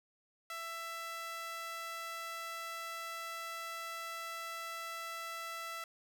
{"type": "tone with high-pass filter", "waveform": "sawtooth", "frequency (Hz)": 665, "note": "E5", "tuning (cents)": 15, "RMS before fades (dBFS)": -43, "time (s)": [0.5, 5.84], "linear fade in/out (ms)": 2, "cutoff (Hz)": 1300, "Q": 1.6, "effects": []}